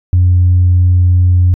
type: tone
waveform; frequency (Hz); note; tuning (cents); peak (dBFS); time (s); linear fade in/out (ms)
sine; 89.7; F2; +47; -4; 0.13-1.54; 0
effects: tanh soft clip ceiling -2 dBFS